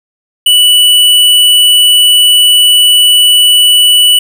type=tone with hard clipping; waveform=sine; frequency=2960 Hz; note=F#7; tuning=in tune; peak=-4 dBFS; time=0.46-4.19 s; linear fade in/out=5 ms; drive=15 dB; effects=none